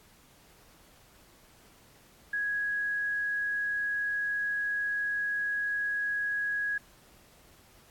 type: tone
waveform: sine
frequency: 1662 Hz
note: G#6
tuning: 1 cent sharp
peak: -28 dBFS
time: 2.33-6.78 s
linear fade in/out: 5 ms
effects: pink hiss -59 dBFS RMS until 7.9 s + AAC 64 kbps